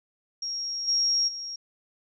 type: tone with level steps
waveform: sine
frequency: 5588 Hz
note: F8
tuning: in tune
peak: -29 / -21 / -33 dBFS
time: 0.42-1.56 s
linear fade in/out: 5 ms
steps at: 0.87 / 1.27 s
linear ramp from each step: 20 ms
effects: none